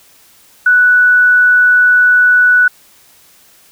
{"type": "tone", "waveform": "sine", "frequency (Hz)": 1480, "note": "F#6", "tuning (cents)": 0, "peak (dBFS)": -5, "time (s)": [0.66, 2.68], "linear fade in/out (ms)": 5, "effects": ["white hiss -46 dBFS RMS until 3.71 s"]}